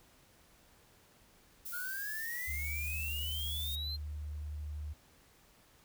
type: noise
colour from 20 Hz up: violet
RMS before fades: -43 dBFS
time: 1.65-3.76 s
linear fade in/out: 10 ms
type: exponential sweep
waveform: triangle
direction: up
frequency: 1408 to 4192 Hz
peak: -37 dBFS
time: 1.72-3.97 s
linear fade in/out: 20 ms
type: tone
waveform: sine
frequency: 75 Hz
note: D2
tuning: 37 cents sharp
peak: -38 dBFS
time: 2.47-4.94 s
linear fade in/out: 20 ms
effects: pink hiss -64 dBFS RMS until 5.84 s